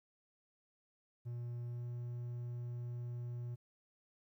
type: tone with pitch glide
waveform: triangle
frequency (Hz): 120 to 120.76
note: B2 to B2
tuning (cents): -49 to -38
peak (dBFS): -38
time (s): 1.25-3.56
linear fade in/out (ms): 20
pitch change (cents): +11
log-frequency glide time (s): 1.65-1.85
effects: 13-bit